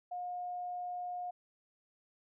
sine tone, 716 Hz, F5, 43 cents sharp, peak -37 dBFS, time 0.11-1.31 s, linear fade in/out 10 ms, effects none

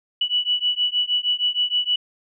sine beating tone pair, 2949 / 2955.4 Hz, F#7 / F#7, -6 / -3 cents, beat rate 6.4 Hz, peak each -22 dBFS, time 0.21-1.96 s, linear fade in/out 5 ms, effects none

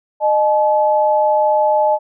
sine tone pair together, 612 / 857.9 Hz, D#5 / A5, -29 / -44 cents, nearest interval tritone, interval 585 cents, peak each -14 dBFS, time 0.2-1.99 s, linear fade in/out 50 ms, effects none

